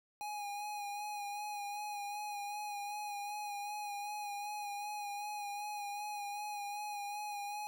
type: tone with vibrato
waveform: square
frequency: 825 Hz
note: G#5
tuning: 12 cents flat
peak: -40 dBFS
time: 0.21-7.67 s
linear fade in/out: 0 ms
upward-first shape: sine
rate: 2.6 Hz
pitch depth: 29 cents each way
effects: none